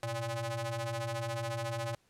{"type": "ring-modulated tone", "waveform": "sawtooth", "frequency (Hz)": 230, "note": "A#3", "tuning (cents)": -23, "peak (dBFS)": -27, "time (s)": [0.03, 1.95], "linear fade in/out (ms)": 2, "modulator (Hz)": 352, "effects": ["pink hiss -70 dBFS RMS until 2.09 s", "low-pass 11000 Hz 12 dB/octave"]}